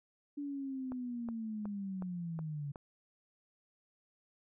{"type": "linear sweep", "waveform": "sine", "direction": "down", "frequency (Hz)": [290.1, 140], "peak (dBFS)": -37, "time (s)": [0.37, 2.72], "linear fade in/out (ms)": 10}
{"type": "click train", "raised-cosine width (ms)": 1, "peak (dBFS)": -32, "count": 6, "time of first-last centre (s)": [0.92, 2.758], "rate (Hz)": 2.72}
{"effects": []}